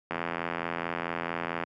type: click train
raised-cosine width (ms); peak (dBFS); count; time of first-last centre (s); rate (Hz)
0.5; -15; 130; 0.11-1.637; 84.5
effects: high-pass 150 Hz 12 dB/octave